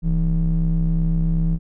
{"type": "ring-modulated tone", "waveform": "triangle", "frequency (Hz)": 65.41, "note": "C2", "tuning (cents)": 0, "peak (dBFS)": -11, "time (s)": [0.02, 1.59], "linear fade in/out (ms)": 50, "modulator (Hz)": 99.5, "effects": []}